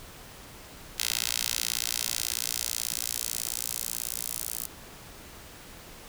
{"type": "tone with high-pass filter sweep", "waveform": "10% pulse", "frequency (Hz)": 58.27, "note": "A#1", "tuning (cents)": 0, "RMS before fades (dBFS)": -32, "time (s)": [0.98, 4.67], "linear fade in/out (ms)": 10, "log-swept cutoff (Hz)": [3700, 9300], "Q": 0.84, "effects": ["pink hiss -47 dBFS RMS until 6.08 s"]}